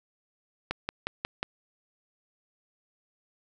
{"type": "click train", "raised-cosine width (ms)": 0.3, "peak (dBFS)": -13, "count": 5, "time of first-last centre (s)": [0.71, 1.429], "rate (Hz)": 5.56, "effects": []}